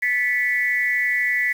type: tone with amplitude modulation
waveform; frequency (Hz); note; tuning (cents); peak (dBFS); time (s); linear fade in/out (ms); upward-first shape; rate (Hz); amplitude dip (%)
sine; 1975.5; B6; 0; -14; 0.02-1.53; 10; sine; 232; 90
effects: 7-bit